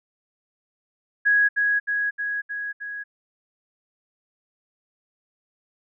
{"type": "tone with echo", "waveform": "sine", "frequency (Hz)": 1661.2, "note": "G#6", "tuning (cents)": 0, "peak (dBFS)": -15, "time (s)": [1.25, 1.49], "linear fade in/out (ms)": 20, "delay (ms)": 310, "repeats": 5, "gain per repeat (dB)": -3, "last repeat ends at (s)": 3.04, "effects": []}